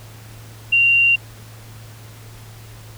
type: tone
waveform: sine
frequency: 2766 Hz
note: F7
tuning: 17 cents flat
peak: -11 dBFS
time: 0.72-1.16 s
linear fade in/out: 10 ms
effects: added 110 Hz sine -38 dBFS peak until 2.97 s + pink hiss -44 dBFS RMS until 2.97 s